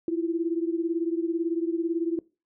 sine beating tone pair, 329.6 / 347.6 Hz, E4 / F4, 0 / -8 cents, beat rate 18 Hz, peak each -26 / -29 dBFS, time 0.08-2.19 s, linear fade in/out 2 ms, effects noise-tail reverb RT60 0.3 s tail -22 dB re dry

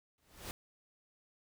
pink noise with exponential growth, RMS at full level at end -40 dBFS, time 0.18-0.51 s, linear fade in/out 1 ms, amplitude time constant 71 ms, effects none

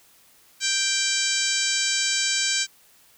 harmonic tone, 784 Hz, G5, in tune, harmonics 2 / 3 / 4 / 5 / 6 / 7 / 8 / 9 / 10, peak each -30 / -30 / -30 / -30 / -30 / -30 / -30 / -30 / -30 dBFS, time 0.6-2.67 s, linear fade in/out 50 ms, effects white hiss -56 dBFS RMS until 3.17 s

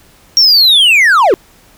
triangle linear sweep, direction down, 5630 to 328.5 Hz, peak -3 dBFS, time 0.37-1.34 s, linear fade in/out 0 ms, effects pink hiss -45 dBFS RMS until 1.77 s

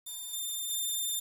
10% pulse tone with level steps, 3595 Hz, A7, 36 cents sharp, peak -31 / -26 / -23 dBFS, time 0.06-1.2 s, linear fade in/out 10 ms, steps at 0.33 / 0.7 s, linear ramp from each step 5 ms, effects 9-bit

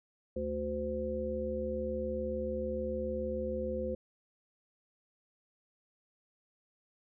harmonic tone, 73.42 Hz, D2, in tune, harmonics 1 / 3 / 5 / 7, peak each -41 / -39 / -40 / -35 dBFS, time 0.36-3.95 s, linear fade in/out 5 ms, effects none

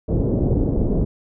pink low-pass noise, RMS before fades -19 dBFS, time 0.08-1.05 s, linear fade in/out 10 ms, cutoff 480 Hz, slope 24 dB/octave, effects none

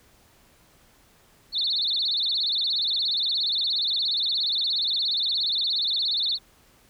sine tone with vibrato, 3948 Hz, B7, 1 cent flat, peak -22 dBFS, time 1.52-6.39 s, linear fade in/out 50 ms, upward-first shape sine, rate 17 Hz, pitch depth 210 cents each way, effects pink hiss -58 dBFS RMS until 6.89 s

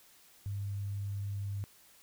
sine tone, 100.2 Hz, G2, 38 cents sharp, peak -34 dBFS, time 0.46-1.64 s, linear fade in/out 0 ms, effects white hiss -61 dBFS RMS until 2.02 s

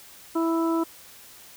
harmonic tone, 329.6 Hz, E4, in tune, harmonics 1 / 2 / 3 / 4, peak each -22 / -33 / -31 / -33 dBFS, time 0.35-0.84 s, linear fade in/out 10 ms, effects white hiss -48 dBFS RMS until 1.56 s

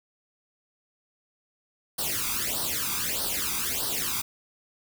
white noise with flanger, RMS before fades -29 dBFS, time 1.98-4.22 s, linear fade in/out 10 ms, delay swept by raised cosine 0.21 to 0.85 ms, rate 1.6 Hz, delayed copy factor +0.85, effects none

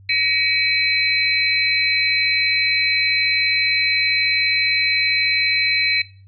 sine tone cluster, 1899 / 2273 / 2558 / 4066 Hz, A#6 / C#7 / D#7 / B7, +32 / +43 / +47 / +50 cents, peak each -28 / -19 / -25 / -21 dBFS, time 0.09-6.02 s, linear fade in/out 5 ms, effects noise-tail reverb RT60 0.4 s tail -18 dB re dry + added 97 Hz sine -43 dBFS peak until 6.27 s

